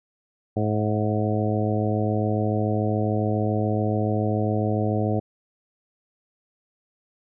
harmonic tone with a mistuned harmonic, 107.1 Hz, A2, 46 cents flat, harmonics 1 / 2 / 3 / 4 / 5 / 6 / 7, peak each -24 / -27 / -29 / -30 / -31 / -32 / -32 dBFS, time 0.56-5.2 s, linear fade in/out 10 ms, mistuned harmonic 7, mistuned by -32 cents, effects none

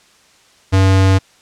square tone, 95.6 Hz, G2, 43 cents flat, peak -9 dBFS, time 0.72-1.19 s, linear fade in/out 20 ms, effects white hiss -50 dBFS RMS until 1.41 s + low-pass 7000 Hz 12 dB/octave

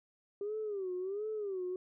sine tone with vibrato, 396.7 Hz, G4, 21 cents sharp, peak -34 dBFS, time 0.41-1.76 s, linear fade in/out 2 ms, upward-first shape sine, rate 1.4 Hz, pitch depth 160 cents each way, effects tanh soft clip ceiling -30 dBFS

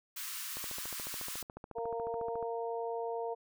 white high-pass noise, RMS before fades -41 dBFS, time 0.16-1.43 s, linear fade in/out 10 ms, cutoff 980 Hz, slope 96 dB/octave
click train, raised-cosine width 1 ms, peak -31 dBFS, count 27, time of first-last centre 0.57-2.427 s, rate 14 Hz
harmonic tone, 231.1 Hz, A#3, 15 cents flat, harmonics 2 / 3 / 4, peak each -36 / -40 / -42 dBFS, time 1.75-3.35 s, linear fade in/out 20 ms
effects none

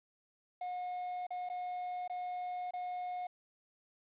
triangle tone with dropouts, 722 Hz, F#5, 43 cents flat, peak -35 dBFS, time 0.61-3.27 s, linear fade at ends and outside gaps 5 ms, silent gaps 1.268-1.305 / 1.49-1.498 / 2.078-2.097 / 2.709-2.735 s, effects resampled to 8000 Hz + 11-bit

